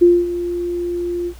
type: tone with ADSR envelope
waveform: sine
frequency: 349.2 Hz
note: F4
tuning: in tune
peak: -5 dBFS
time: 0.01-1.34 s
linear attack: 15 ms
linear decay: 230 ms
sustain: -14 dB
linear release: 71 ms
effects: added 60 Hz sine -36 dBFS peak until 1.39 s + pink hiss -46 dBFS RMS until 1.39 s